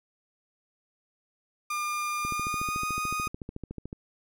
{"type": "tone with pitch glide", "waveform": "30% pulse", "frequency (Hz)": [1204, 1240.7], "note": ["D6", "D#6"], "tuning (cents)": [43, -5], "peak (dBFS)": -26, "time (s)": [1.7, 3.28], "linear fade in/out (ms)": 5, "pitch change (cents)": 52, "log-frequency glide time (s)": [2.23, 2.81]}
{"type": "click train", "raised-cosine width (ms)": 3, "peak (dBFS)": -24, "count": 24, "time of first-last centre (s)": [2.25, 3.929], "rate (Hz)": 13.7}
{"effects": []}